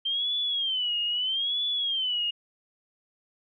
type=tone with vibrato; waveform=sine; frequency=3136 Hz; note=G7; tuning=in tune; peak=-25 dBFS; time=0.05-2.31 s; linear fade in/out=10 ms; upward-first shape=sine; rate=0.78 Hz; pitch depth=160 cents each way; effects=none